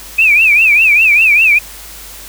sine tone with vibrato, 2489 Hz, D#7, in tune, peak -5 dBFS, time 0.18-1.59 s, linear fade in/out 10 ms, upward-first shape triangle, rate 5 Hz, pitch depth 180 cents each way, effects added 50 Hz sine -37 dBFS peak until 2.28 s + white hiss -32 dBFS RMS until 2.28 s

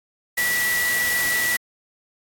sine tone in noise, 1949 Hz, B6, 23 cents flat, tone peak -20 dBFS, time 0.37-1.57 s, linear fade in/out 10 ms, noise white, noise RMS -26 dBFS, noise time 0.37-1.57 s, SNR +3 dB, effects AAC 64 kbps

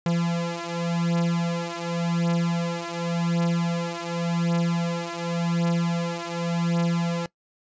45% pulse beating tone pair, 169.7 / 170.59 Hz, F3 / F3, -49 / -40 cents, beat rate 0.89 Hz, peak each -26 dBFS, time 0.06-7.26 s, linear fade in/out 2 ms, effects noise-tail reverb RT60 0.1 s tail -21 dB re dry + resampled to 16000 Hz

